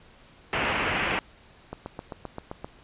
white low-pass noise, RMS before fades -27 dBFS, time 0.53-1.19 s, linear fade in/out 0 ms, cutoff 2900 Hz, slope 48 dB/octave
click train, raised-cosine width 1 ms, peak -20 dBFS, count 8, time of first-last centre 1.73-2.645 s, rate 7.65 Hz
effects pink hiss -54 dBFS RMS until 2.83 s + resampled to 8000 Hz

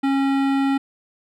sine tone with hard clipping, 273.4 Hz, C#4, 24 cents flat, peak -19 dBFS, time 0.03-0.78 s, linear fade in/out 10 ms, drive 17 dB, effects none

